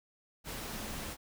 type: tone in noise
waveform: sine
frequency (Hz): 216.6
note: A3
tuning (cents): -27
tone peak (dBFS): -49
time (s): 0.69-1.14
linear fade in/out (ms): 50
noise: pink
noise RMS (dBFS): -41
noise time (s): 0.44-1.17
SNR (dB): -11
effects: none